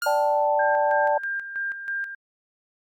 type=tone with exponential decay; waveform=45% pulse; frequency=1417 Hz; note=F6; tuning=25 cents sharp; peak=-24 dBFS; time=0.02-0.48 s; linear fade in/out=2 ms; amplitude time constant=100 ms
type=chord; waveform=sine; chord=D suspended fourth; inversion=none; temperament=equal with one note detuned; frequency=587.3 / 772.8 / 880 Hz; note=D5 / G5 / A5; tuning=0 / -25 / 0 cents; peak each=-22 / -27 / -22 dBFS; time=0.06-1.18 s; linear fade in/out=5 ms
type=tone with tremolo; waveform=sine; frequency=1597 Hz; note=G6; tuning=32 cents sharp; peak=-25 dBFS; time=0.59-2.15 s; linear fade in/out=5 ms; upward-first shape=square; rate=3.1 Hz; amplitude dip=60%
effects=Opus 48 kbps